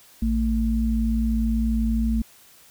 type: tone pair together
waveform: sine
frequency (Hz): 56.1 / 224.4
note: A1 / A3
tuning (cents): +34 / +34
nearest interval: 2 octaves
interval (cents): 2400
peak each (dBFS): -22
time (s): 0.22-2.22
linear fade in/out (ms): 5
effects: white hiss -52 dBFS RMS until 2.7 s